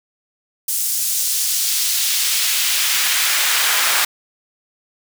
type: noise with high-pass filter sweep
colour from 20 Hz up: pink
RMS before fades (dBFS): -18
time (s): 0.68-4.05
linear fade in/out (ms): 5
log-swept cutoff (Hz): 8100 to 1200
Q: 0.89
effects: none